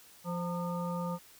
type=harmonic tone with a mistuned harmonic; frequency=173.8 Hz; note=F3; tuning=8 cents flat; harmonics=1 / 3 / 5 / 7; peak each=-34 / -39 / -41 / -42 dBFS; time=0.24-1.19 s; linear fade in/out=50 ms; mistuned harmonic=5; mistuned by=+79 cents; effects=white hiss -57 dBFS RMS until 1.39 s